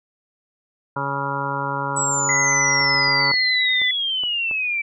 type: harmonic tone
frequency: 139.3 Hz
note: C#3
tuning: 9 cents sharp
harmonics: 1 / 2 / 3 / 4 / 6 / 7 / 8 / 9 / 10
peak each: -30 / -34 / -35 / -32 / -32 / -26 / -34 / -33 / -29 dBFS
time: 0.96-3.32 s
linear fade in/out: 5 ms
type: exponential sweep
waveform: sine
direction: down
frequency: 7902 to 2308 Hz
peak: -20 dBFS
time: 1.96-4.82 s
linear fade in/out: 10 ms
type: tone with vibrato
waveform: sine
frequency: 2012 Hz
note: B6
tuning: 32 cents sharp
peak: -18 dBFS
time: 2.29-3.91 s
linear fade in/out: 2 ms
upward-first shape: sine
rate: 10 Hz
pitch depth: 11 cents each way
type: clicks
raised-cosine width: 1 ms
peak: -23 dBFS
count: 8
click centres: 2.81 / 2.855 / 2.946 / 3.081 / 3.339 / 3.817 / 4.236 / 4.512 s
effects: none